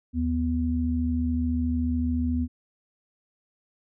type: tone pair together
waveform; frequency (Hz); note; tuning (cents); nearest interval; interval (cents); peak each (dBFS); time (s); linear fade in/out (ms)
sine; 77.6 / 246.7; D#2 / B3; -4 / -2; octave + minor sixth; 2002; -26 / -25; 0.13-2.48; 50
effects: none